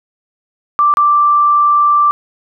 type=tone with dropouts; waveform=sine; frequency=1174.7 Hz; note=D6; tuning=in tune; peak=-7 dBFS; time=0.79-2.11 s; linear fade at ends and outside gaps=0 ms; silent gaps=0.939-0.971 s; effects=none